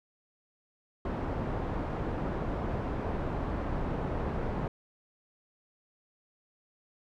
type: low-pass noise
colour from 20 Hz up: pink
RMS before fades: -33 dBFS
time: 1.05-4.68 s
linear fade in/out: 2 ms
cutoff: 970 Hz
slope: 12 dB/octave
effects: none